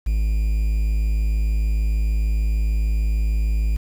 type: tone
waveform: triangle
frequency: 53.3 Hz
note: G#1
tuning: 46 cents sharp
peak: -15 dBFS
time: 0.06-3.77 s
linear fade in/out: 10 ms
effects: 7-bit